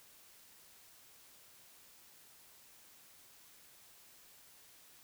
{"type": "silence", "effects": ["white hiss -61 dBFS RMS until 5.03 s"]}